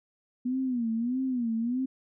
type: tone with vibrato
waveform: sine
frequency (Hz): 243.3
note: B3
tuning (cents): -26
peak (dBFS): -26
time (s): 0.45-1.86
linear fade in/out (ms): 10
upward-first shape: sine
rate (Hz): 1.6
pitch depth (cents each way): 140
effects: none